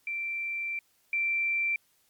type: tone pair in turn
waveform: sine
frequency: 2349 / 2349 Hz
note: D7 / D7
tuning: 0 / 0 cents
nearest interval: unison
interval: 0 cents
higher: neither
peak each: -30 / -25 dBFS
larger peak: second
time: 0.07-0.79 / 1.13-1.76 s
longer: first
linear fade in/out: 2 ms
effects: white hiss -68 dBFS RMS until 2.09 s + MP3 96 kbps